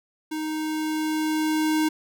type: tone with level ramp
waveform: square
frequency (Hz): 311.1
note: D#4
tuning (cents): 0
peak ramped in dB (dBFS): -28 to -20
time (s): 0.31-1.89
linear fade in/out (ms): 10
effects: none